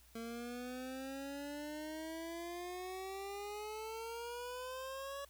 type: exponential sweep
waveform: 25% pulse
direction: up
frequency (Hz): 227.1 to 565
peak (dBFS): -39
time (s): 0.15-5.25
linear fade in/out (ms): 5
effects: added 60 Hz sine -64 dBFS peak until 5.29 s + white hiss -66 dBFS RMS until 5.29 s